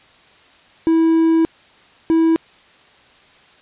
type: tone bursts at uneven times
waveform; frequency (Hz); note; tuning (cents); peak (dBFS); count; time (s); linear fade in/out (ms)
triangle; 326.1; E4; -19; -9; 2; 0.87-1.45 / 2.1-2.36; 0
effects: white hiss -49 dBFS RMS until 3.61 s + resampled to 8000 Hz